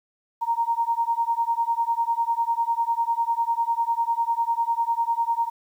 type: beating tone pair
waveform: sine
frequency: 924 / 934 Hz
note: A#5 / A#5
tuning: -16 / +3 cents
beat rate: 10 Hz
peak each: -24 dBFS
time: 0.41-5.5 s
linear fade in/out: 20 ms
effects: 9-bit